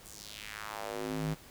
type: tone with high-pass filter sweep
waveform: square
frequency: 52.9 Hz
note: G#1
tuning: 33 cents sharp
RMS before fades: -39 dBFS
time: 0.04-1.35 s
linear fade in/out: 20 ms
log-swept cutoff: 8800 to 120 Hz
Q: 2
effects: pink hiss -54 dBFS RMS until 1.5 s